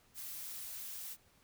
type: noise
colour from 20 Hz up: blue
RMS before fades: -45 dBFS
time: 0.14-1.17 s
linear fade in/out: 50 ms
effects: pink hiss -68 dBFS RMS until 1.43 s